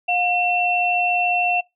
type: tone pair together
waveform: sine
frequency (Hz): 716 / 2703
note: F5 / E7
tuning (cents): +43 / +43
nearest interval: octave + major seventh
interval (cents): 2300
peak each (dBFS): -20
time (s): 0.08-1.61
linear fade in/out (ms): 10
effects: noise-tail reverb RT60 0.2 s tail -24 dB re dry